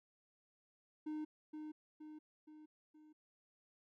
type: tone with echo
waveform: triangle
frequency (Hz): 306.6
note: D#4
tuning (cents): -25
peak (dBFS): -38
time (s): 1.06-1.25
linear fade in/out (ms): 10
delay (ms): 470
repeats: 4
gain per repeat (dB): -5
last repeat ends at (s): 3.13
effects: none